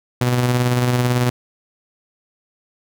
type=tone with tremolo; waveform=sawtooth; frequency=123.47 Hz; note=B2; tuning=in tune; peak=-10 dBFS; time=0.21-1.3 s; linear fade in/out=5 ms; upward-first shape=square; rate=18 Hz; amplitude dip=30%; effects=none